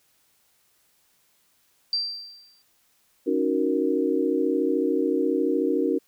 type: tone with exponential decay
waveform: sine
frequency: 4699 Hz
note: D8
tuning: in tune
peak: -20 dBFS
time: 1.93-2.62 s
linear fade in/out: 1 ms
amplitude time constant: 150 ms
type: chord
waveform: sine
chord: D# minor seventh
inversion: third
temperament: equal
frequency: 277.2 / 311.1 / 370 / 466.2 Hz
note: C#4 / D#4 / F#4 / A#4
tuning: 0 / 0 / 0 / 0 cents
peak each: -26 dBFS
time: 3.26-5.99 s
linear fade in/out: 20 ms
effects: white hiss -65 dBFS RMS until 6.07 s